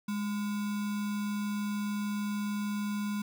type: tone with sample-and-hold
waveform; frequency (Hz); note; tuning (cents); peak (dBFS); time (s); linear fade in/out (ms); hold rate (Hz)
sine; 206.7; G#3; -8; -30; 0.08-3.22; 5; 1225
effects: none